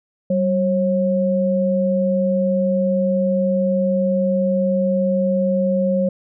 sine tone pair together, 191.63 / 542 Hz, G3 / C#5, -39 / -39 cents, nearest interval octave + tritone, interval 1800 cents, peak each -18 dBFS, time 0.3-6.09 s, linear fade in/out 5 ms, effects none

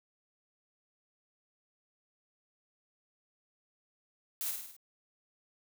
blue noise with echo, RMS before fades -36 dBFS, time 4.41-4.51 s, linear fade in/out 0 ms, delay 51 ms, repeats 5, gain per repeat -4 dB, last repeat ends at 4.765 s, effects none

